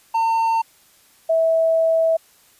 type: tone pair in turn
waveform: triangle / sine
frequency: 906 / 651.8 Hz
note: A#5 / E5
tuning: -50 / -20 cents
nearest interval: tritone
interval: 570 cents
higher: first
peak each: -14 dBFS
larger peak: neither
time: 0.14-0.62 / 1.29-2.17 s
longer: second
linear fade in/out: 10 ms
effects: white hiss -54 dBFS RMS until 2.59 s + resampled to 32000 Hz